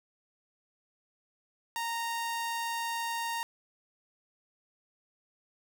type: tone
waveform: sawtooth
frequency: 927 Hz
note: A#5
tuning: 10 cents flat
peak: -28 dBFS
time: 1.76-3.43 s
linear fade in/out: 0 ms
effects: none